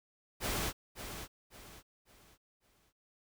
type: noise with echo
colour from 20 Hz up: pink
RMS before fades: -35 dBFS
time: 0.4-0.73 s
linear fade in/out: 50 ms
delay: 550 ms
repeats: 4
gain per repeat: -9 dB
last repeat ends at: 2.93 s
effects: none